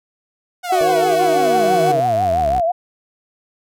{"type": "exponential sweep", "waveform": "sawtooth", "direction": "down", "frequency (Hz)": [740, 60.5], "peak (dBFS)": -20, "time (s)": [0.63, 2.61], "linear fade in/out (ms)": 20}
{"type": "tone with vibrato", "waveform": "sine", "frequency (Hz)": 698.5, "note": "F5", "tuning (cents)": 0, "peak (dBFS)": -14, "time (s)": [0.69, 2.72], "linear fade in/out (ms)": 10, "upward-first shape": "triangle", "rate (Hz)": 6, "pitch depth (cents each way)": 140}
{"type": "tone with pitch glide", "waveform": "40% pulse", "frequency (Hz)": [370.7, 373.5], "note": ["F#4", "F#4"], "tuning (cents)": [3, 16], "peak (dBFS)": -18, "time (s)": [0.72, 1.92], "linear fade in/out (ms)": 5, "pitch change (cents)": 13, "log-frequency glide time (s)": [0.83, 1.66]}
{"type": "harmonic tone", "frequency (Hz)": 157.7, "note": "D#3", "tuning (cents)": 24, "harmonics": [1, 2, 3], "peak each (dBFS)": [-34, -28, -22], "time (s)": [0.81, 2], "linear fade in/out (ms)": 0}
{"effects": []}